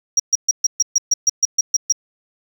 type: tone bursts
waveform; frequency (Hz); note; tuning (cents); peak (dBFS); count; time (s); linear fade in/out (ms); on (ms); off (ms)
triangle; 5680; F8; +28; -8; 12; 0.17-1.924; 5; 27; 130
effects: tanh soft clip ceiling -8 dBFS